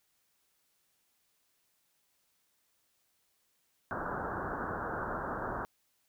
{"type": "low-pass noise", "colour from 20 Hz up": "white", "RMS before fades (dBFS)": -37, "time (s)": [3.91, 5.65], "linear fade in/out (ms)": 0, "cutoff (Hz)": 1600, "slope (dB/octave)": 96, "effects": ["white hiss -75 dBFS RMS until 6.08 s"]}